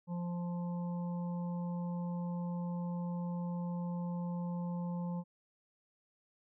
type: harmonic tone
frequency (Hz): 174.61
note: F3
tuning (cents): 0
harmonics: 1 / 3 / 5 / 6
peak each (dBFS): -35 / -48 / -49 / -56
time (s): 0.07-5.24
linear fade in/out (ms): 50
effects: none